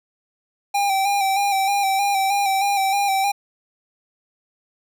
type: tone with vibrato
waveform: square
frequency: 790 Hz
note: G5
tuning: 13 cents sharp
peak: -18 dBFS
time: 0.74-3.32 s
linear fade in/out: 10 ms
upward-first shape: square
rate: 3.2 Hz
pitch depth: 34 cents each way
effects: none